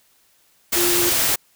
sine tone in noise, 349.2 Hz, F4, in tune, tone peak -21 dBFS, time 0.76-1.1 s, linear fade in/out 10 ms, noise white, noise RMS -19 dBFS, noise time 0.72-1.36 s, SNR -5 dB, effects white hiss -59 dBFS RMS until 1.55 s

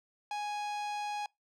45% pulse tone, 830.6 Hz, G#5, in tune, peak -34 dBFS, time 0.31-1.26 s, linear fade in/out 2 ms, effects noise-tail reverb RT60 0.2 s tail -25 dB re dry + low-pass 6000 Hz 12 dB/octave

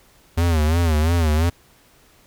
square tone with vibrato, 80.8 Hz, E2, 34 cents flat, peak -16 dBFS, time 0.37-1.5 s, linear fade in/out 10 ms, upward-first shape sine, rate 2.9 Hz, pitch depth 120 cents each way, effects pink hiss -54 dBFS RMS until 2.26 s

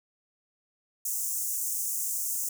pink high-pass noise, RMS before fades -31 dBFS, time 1.05-2.49 s, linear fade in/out 5 ms, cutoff 6400 Hz, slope 48 dB/octave, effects none

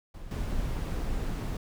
brown noise with level steps, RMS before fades -42 / -31 dBFS, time 0.14-1.57 s, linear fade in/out 5 ms, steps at 0.31 s, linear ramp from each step 2 ms, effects none

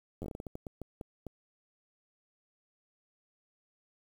slowing click train, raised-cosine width 2 ms, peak -27 dBFS, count 14, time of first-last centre 0.22-1.267 s, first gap 10 ms, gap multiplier 1.31, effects 9-bit

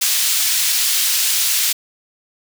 pink high-pass noise, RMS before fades -17 dBFS, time 0.01-1.73 s, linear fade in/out 10 ms, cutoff 3500 Hz, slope 12 dB/octave, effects none

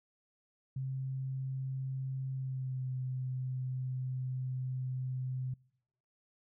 sine tone with pitch glide, 132.5 to 128.8 Hz, C3 to C3, +22 to -27 cents, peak -34 dBFS, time 0.76-5.54 s, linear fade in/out 5 ms, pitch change -49 cents, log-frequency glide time 2.33-2.89 s, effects noise-tail reverb RT60 0.8 s tail -26 dB re dry

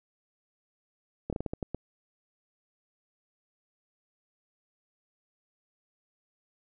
slowing click train, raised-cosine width 2 ms, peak -19 dBFS, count 8, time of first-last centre 1.3-1.746 s, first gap 27 ms, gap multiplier 1.28, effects none

